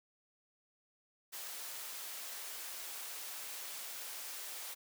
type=high-pass noise; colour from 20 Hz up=white; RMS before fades=-45 dBFS; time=1.32-4.75 s; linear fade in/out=20 ms; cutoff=500 Hz; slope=12 dB/octave; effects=none